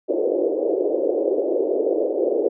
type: band-pass noise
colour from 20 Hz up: white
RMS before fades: -21 dBFS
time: 0.08-2.49 s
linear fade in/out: 20 ms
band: 330 to 550 Hz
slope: 48 dB/octave
effects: none